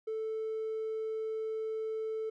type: tone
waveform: triangle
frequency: 440 Hz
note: A4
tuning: in tune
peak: -30 dBFS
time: 0.07-2.3 s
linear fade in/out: 10 ms
effects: tanh soft clip ceiling -29 dBFS